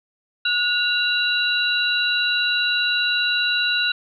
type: tone cluster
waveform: sine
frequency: 1455 / 2780 / 3930 Hz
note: F#6 / F7 / B7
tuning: -29 / -9 / -9 cents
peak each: -22 / -23 / -22 dBFS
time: 0.45-3.92 s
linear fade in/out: 5 ms
effects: none